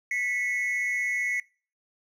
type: tone pair together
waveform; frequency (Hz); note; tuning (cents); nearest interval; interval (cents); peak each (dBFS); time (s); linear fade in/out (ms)
triangle; 1975.5 / 2191; B6 / C#7; 0 / -21; major second; 179; -27; 0.11-1.4; 2
effects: noise-tail reverb RT60 0.4 s tail -23 dB re dry